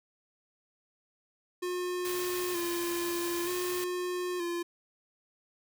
square tone with vibrato, 352.2 Hz, F4, 15 cents sharp, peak -32 dBFS, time 1.62-4.63 s, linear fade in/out 10 ms, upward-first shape square, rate 0.54 Hz, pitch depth 35 cents each way
white noise, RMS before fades -39 dBFS, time 2.05-3.84 s, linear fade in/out 0 ms
effects none

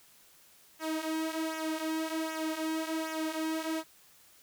sawtooth tone with flanger, 318.2 Hz, D#4, 39 cents sharp, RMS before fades -34 dBFS, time 0.79-3.84 s, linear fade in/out 50 ms, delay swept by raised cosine 0.22 to 4.62 ms, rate 1.3 Hz, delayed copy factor -0.7, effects white hiss -60 dBFS RMS until 4.42 s

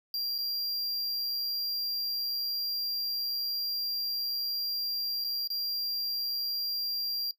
square tone with dropouts, 4757 Hz, D8, 21 cents sharp, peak -31 dBFS, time 0.14-7.31 s, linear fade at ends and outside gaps 1 ms, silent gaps 0.381-0.386 / 5.241-5.246 / 5.474-5.502 s, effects noise-tail reverb RT60 0.1 s tail -19 dB re dry

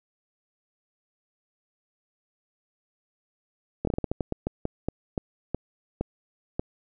slowing click train, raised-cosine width 2 ms, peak -13 dBFS, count 16, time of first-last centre 3.85-6.595 s, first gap 23 ms, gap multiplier 1.26, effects none

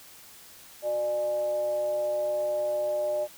sine tone with frequency modulation, 601 Hz, D5, 40 cents sharp, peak -25 dBFS, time 0.82-3.28 s, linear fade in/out 50 ms, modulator 236 Hz, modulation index 0.32, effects white hiss -50 dBFS RMS until 3.37 s

